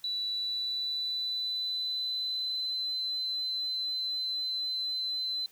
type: tone with pitch glide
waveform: sine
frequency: 3951 to 4048 Hz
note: B7 to B7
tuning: 0 to +42 cents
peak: -30 dBFS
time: 0.04-5.46 s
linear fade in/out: 2 ms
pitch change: +42 cents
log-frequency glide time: 0.3-2.81 s
effects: white hiss -60 dBFS RMS until 5.51 s